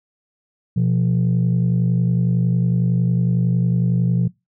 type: tone pair together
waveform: sine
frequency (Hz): 123 / 173.95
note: B2 / F3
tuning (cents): -7 / -7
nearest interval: tritone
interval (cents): 600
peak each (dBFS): -16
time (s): 0.76-4.28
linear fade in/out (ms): 10
effects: noise-tail reverb RT60 0.2 s tail -21 dB re dry + tanh soft clip ceiling -11 dBFS